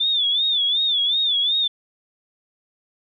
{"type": "tone with vibrato", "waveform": "sine", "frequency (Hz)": 3520, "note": "A7", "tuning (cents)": 0, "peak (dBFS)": -17, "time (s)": [0, 1.68], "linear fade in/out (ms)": 10, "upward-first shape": "sine", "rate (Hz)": 2.7, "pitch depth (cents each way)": 110, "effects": []}